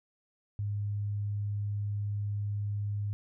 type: tone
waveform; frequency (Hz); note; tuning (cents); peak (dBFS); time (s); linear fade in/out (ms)
sine; 102.7; G#2; -19; -30; 0.59-3.13; 0
effects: none